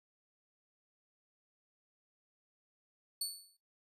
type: tone with exponential decay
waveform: 20% pulse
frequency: 4454 Hz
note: C#8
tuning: 7 cents sharp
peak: -26 dBFS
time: 3.21-3.57 s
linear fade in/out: 5 ms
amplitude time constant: 78 ms
effects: noise-tail reverb RT60 0.2 s tail -20 dB re dry + resampled to 32000 Hz